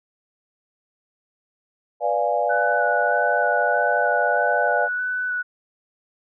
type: chord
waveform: sine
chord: B diminished seventh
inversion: none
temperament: equal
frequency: 493.9 / 587.3 / 698.5 / 830.6 Hz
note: B4 / D5 / F5 / Ab5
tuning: 0 / 0 / 0 / 0 cents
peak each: -26 / -23 / -23 / -25 dBFS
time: 2-4.89 s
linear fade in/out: 50 ms
type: tone with vibrato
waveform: sine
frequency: 1485 Hz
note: F#6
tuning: 6 cents sharp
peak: -22 dBFS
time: 2.49-5.43 s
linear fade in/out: 20 ms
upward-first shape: square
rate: 1.6 Hz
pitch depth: 12 cents each way
effects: none